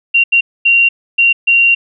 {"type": "tone bursts at uneven times", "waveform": "sine", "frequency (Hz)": 2759, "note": "F7", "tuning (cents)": -22, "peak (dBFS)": -6, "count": 5, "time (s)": [[0.14, 0.24], [0.32, 0.41], [0.65, 0.89], [1.18, 1.33], [1.47, 1.75]], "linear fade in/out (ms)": 10, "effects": []}